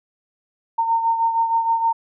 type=beating tone pair; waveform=sine; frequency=913 / 919.4 Hz; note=A#5 / A#5; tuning=-36 / -24 cents; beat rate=6.4 Hz; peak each=-17 / -25 dBFS; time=0.78-1.93 s; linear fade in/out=10 ms; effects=none